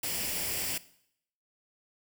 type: noise with comb filter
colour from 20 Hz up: white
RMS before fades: -33 dBFS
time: 0.03-0.78 s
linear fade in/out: 5 ms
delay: 0.39 ms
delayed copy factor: +0.55
effects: noise-tail reverb RT60 0.7 s tail -18 dB re dry